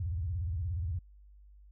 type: tone with vibrato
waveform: sine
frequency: 84 Hz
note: E2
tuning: 33 cents sharp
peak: -31 dBFS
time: 0-0.99 s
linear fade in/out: 5 ms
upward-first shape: square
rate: 17 Hz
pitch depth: 230 cents each way
effects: added 50 Hz sine -53 dBFS peak until 1.71 s